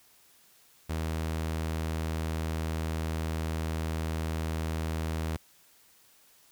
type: tone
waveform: sawtooth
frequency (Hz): 80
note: D#2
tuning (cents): +49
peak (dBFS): -26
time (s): 0.89-5.37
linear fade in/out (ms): 10
effects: white hiss -61 dBFS RMS until 6.51 s